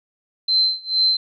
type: tone with tremolo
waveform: sine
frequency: 4094 Hz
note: C8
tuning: 38 cents flat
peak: -13 dBFS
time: 0.48-1.17 s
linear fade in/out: 5 ms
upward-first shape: sine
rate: 2.2 Hz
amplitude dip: 95%
effects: none